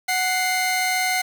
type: tone pair together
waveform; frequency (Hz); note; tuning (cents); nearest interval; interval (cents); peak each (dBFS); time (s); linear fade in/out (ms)
sawtooth; 740 / 2093; F#5 / C7; 0 / 0; octave + tritone; 1800; -19; 0.08-1.22; 10
effects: 7-bit